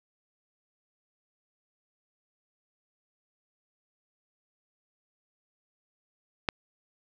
click, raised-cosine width 0.3 ms, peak -9 dBFS, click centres 6.488 s, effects none

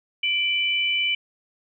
sine tone pair together, 2343 / 2994 Hz, D7 / F#7, -5 / +20 cents, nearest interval major third, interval 425 cents, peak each -23 dBFS, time 0.23-1.15 s, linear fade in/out 5 ms, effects none

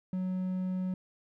triangle tone, 185 Hz, F#3, in tune, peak -28 dBFS, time 0.13-0.94 s, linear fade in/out 2 ms, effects none

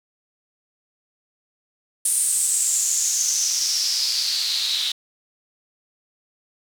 white noise with band-pass filter sweep, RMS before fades -22 dBFS, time 2.05-4.92 s, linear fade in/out 5 ms, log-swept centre 9300 to 3700 Hz, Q 5.9, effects none

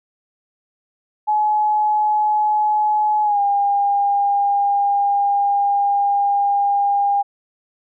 sine tone with pitch glide, 848 to 806 Hz, G#5 to G5, +36 to +48 cents, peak -14 dBFS, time 1.27-7.23 s, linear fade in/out 20 ms, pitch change -88 cents, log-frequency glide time 3.23-3.4 s, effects none

